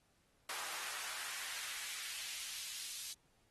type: noise with high-pass filter sweep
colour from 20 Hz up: pink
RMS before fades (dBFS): -45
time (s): 0.49-3.13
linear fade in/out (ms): 2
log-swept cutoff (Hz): 940 to 4200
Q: 1
effects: pink hiss -75 dBFS RMS until 3.5 s + AAC 32 kbps